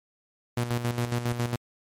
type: tone with tremolo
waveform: sawtooth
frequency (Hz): 120.1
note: B2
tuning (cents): -48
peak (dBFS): -20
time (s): 0.57-1.56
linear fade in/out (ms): 5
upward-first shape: square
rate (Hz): 7.3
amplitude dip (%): 60
effects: MP3 64 kbps